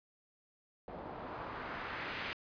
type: noise with low-pass filter sweep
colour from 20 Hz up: white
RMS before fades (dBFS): -43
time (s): 0.88-2.33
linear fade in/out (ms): 0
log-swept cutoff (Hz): 640 to 2600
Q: 1.3
effects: resampled to 11025 Hz